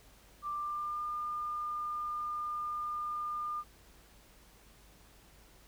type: tone with pitch glide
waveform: sine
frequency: 1180 to 1206.9 Hz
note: D6 to D6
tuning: +8 to +47 cents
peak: -34 dBFS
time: 0.42-3.64 s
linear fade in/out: 50 ms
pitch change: +39 cents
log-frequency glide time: 0.53-1.03 s
effects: added 50 Hz sine -62 dBFS peak until 5.67 s + pink hiss -61 dBFS RMS until 5.67 s